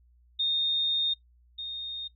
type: tone pair in turn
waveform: sine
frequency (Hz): 3673 / 3687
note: A#7 / A#7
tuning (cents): -26 / -20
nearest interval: unison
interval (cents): 6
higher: second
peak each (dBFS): -24 / -33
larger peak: first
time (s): 0.39-1.14 / 1.58-2.08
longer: first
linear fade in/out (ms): 10
effects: noise-tail reverb RT60 0.1 s tail -17 dB re dry + added 60 Hz sine -58 dBFS peak until 2.15 s